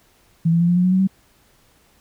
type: tone with pitch steps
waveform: sine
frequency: 164.81 / 168.37 / 172.01 / 175.72 / 179.52 / 183.4 / 187.36 / 191.41 Hz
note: E3 / E3 / F3 / F3 / F3 / F#3 / F#3 / G3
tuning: 0 / +37 / -26 / +11 / +48 / -15 / +22 / -41 cents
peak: -13 dBFS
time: 0.45-1.074 s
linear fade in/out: 10 ms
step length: 78 ms
effects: pink hiss -57 dBFS RMS until 2 s